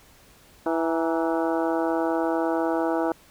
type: harmonic tone with a mistuned harmonic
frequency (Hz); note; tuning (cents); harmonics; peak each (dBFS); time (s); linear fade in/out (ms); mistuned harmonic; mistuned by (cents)
164.4; E3; -4; 2 / 3 / 4 / 5 / 6 / 7 / 8 / 9; -25 / -29 / -28 / -31 / -33 / -39 / -37 / -38; 0.66-3.12; 2; 6; -81
effects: pink hiss -54 dBFS RMS until 3.3 s